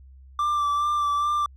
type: tone with vibrato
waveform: triangle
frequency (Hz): 1174.7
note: D6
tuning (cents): 0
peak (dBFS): -19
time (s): 0.39-1.46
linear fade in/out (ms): 2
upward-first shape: sine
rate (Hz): 2.4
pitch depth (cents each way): 23
effects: added 66 Hz sine -45 dBFS peak until 1.56 s